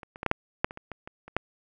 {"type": "clicks", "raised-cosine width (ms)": 0.5, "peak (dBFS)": [-27, -27, -18, -10, -7, -6, -24, -25, -22, -25, -29, -9], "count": 12, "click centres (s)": [0.032, 0.159, 0.231, 0.263, 0.314, 0.645, 0.709, 0.774, 0.917, 1.075, 1.28, 1.366], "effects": []}